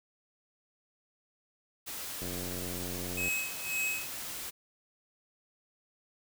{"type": "noise", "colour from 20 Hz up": "white", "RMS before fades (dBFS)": -40, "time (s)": [1.86, 4.51], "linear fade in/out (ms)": 20}
{"type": "click train", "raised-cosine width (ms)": 2, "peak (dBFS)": -28, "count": 96, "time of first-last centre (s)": [2.22, 3.281], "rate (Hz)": 89.5}
{"type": "tone with tremolo", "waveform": "square", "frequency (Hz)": 2559, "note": "D#7", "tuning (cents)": 48, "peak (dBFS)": -30, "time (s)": [3.17, 4.08], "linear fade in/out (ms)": 5, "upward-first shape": "sine", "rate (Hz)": 1.9, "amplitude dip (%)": 90}
{"effects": []}